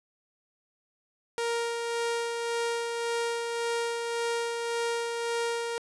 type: tone with tremolo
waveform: sawtooth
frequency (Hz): 467.3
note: A#4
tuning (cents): +4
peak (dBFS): -23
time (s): 1.38-5.78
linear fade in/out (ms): 0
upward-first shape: sine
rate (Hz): 1.8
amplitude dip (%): 35
effects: resampled to 24000 Hz + 10-bit